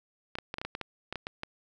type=clicks; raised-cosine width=0.3 ms; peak=-19 dBFS; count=12; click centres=0.354 / 0.386 / 0.541 / 0.584 / 0.615 / 0.65 / 0.751 / 0.813 / 1.126 / 1.157 / 1.269 / 1.434 s; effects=none